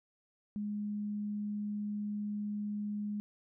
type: tone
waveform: sine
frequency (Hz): 207.7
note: G#3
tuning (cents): 0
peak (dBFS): -34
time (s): 0.56-3.2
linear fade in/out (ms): 0
effects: none